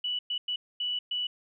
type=tone bursts at uneven times; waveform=sine; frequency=2956 Hz; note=F#7; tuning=2 cents flat; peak=-28 dBFS; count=5; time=0.04-0.19 / 0.3-0.38 / 0.48-0.56 / 0.8-0.99 / 1.11-1.27 s; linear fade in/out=5 ms; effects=none